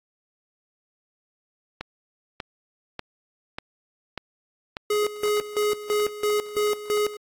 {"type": "click train", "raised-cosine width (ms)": 0.3, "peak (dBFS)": -15, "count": 6, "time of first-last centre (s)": [1.81, 4.769], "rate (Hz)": 1.69}
{"type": "tone with tremolo", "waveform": "square", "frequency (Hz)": 418.8, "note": "G#4", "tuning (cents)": 15, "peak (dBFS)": -21, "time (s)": [4.9, 7.17], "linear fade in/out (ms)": 5, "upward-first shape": "square", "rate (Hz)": 3, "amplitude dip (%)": 80}
{"effects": ["AAC 64 kbps"]}